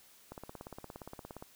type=click train; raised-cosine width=1 ms; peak=-30 dBFS; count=20; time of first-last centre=0.32-1.425 s; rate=17.2 Hz; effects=white hiss -61 dBFS RMS until 1.55 s